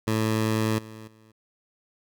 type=tone with level steps; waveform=15% pulse; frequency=110 Hz; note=A2; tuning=in tune; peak=-16 / -34 / -47 dBFS; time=0.07-1.32 s; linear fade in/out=10 ms; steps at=0.78 / 1.07 s; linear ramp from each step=10 ms; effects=none